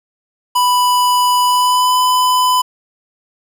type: tone with pitch glide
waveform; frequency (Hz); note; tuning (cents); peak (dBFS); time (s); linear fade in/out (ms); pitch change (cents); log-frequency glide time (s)
square; 990 to 1004.4; B5 to B5; +4 to +29; -11; 0.55-2.62; 10; +25; 1.46-1.98
effects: 7-bit